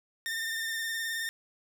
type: tone with vibrato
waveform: sawtooth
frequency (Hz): 1811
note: A6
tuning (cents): +49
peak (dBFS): -28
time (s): 0.26-1.29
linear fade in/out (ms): 0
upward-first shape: triangle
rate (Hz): 19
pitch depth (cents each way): 33
effects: none